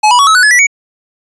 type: tone with pitch steps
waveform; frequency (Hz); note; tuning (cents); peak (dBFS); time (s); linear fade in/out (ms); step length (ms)
square; 852 / 978.7 / 1124.2 / 1291.4 / 1483.4 / 1704 / 1957.4 / 2248; G#5 / B5 / C#6 / E6 / F#6 / G#6 / B6 / C#7; +44 / -16 / +24 / -36 / +4 / +44 / -16 / +24; -5; 0.03-0.67; 10; 80
effects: resampled to 22050 Hz